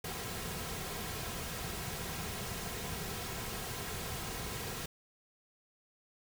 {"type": "noise with comb filter", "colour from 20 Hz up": "pink", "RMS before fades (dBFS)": -40, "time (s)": [0.04, 4.86], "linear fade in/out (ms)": 5, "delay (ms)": 3.4, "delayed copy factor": -0.5, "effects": []}